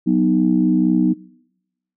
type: chord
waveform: sine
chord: B major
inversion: second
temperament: equal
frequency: 185 / 246.9 / 311.1 Hz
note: F#3 / B3 / D#4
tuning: 0 / 0 / 0 cents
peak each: -17 dBFS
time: 0.06-1.14 s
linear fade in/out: 20 ms
effects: noise-tail reverb RT60 0.9 s tail -24 dB re dry + tanh soft clip ceiling -3 dBFS